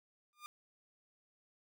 sawtooth tone with exponential growth, 1206 Hz, D6, 46 cents sharp, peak -39 dBFS, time 0.33-0.46 s, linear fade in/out 0 ms, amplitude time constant 28 ms, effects none

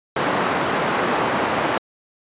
white band-pass noise, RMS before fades -21 dBFS, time 0.16-1.78 s, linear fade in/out 5 ms, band 170 to 1200 Hz, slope 12 dB/octave, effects resampled to 8000 Hz

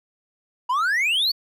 triangle exponential sweep, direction up, 949 to 4602 Hz, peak -17 dBFS, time 0.69-1.32 s, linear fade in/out 10 ms, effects none

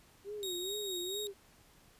sine tone with vibrato, 384.5 Hz, G4, 33 cents flat, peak -39 dBFS, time 0.24-1.34 s, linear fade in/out 50 ms, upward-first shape sine, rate 2.3 Hz, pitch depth 160 cents each way
sawtooth tone with tremolo, 3761 Hz, A#7, 15 cents sharp, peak -34 dBFS, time 0.43-1.27 s, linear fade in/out 0 ms, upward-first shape triangle, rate 4.4 Hz, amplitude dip 25%
effects pink hiss -63 dBFS RMS until 1.99 s + resampled to 32000 Hz

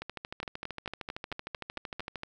two click trains, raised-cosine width 0.3 ms, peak -21 / -20 dBFS, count 30 / 8, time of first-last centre 0.02-2.234 / 0.43-1.996 s, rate 13.1 / 4.47 Hz, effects none

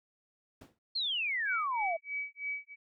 brown noise with exponential decay, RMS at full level -38 dBFS, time 0.61-0.79 s, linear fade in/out 5 ms, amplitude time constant 39 ms
sine exponential sweep, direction down, 4348 to 637 Hz, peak -30 dBFS, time 0.95-1.97 s, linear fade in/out 10 ms
sine tone with tremolo, 2280 Hz, C#7, 48 cents sharp, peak -32 dBFS, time 1.45-2.76 s, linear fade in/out 50 ms, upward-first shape sine, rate 3.1 Hz, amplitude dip 100%
effects high-pass 150 Hz 12 dB/octave

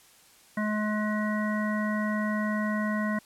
harmonic tone, 212.1 Hz, G#3, 37 cents sharp, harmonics 1 / 3 / 5 / 7 / 9, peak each -27 / -35 / -36 / -38 / -35 dBFS, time 0.57-3.19 s, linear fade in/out 5 ms, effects white hiss -57 dBFS RMS until 3.25 s + low-pass 12000 Hz 12 dB/octave

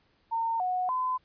sine tone with pitch steps, 912 / 733 / 1018 Hz, A#5 / F#5 / C6, -38 / -16 / -48 cents, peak -26 dBFS, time 0.31-1.18 s, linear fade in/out 20 ms, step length 290 ms, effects pink hiss -68 dBFS RMS until 1.24 s + resampled to 11025 Hz

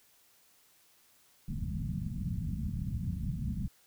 white low-pass noise, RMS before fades -35 dBFS, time 1.48-3.68 s, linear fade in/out 5 ms, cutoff 210 Hz, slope 48 dB/octave, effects white hiss -65 dBFS RMS until 3.86 s

